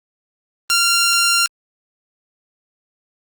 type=tone; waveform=10% pulse; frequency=1385 Hz; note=F6; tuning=15 cents flat; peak=-5 dBFS; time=0.7-1.46 s; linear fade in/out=0 ms; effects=Opus 24 kbps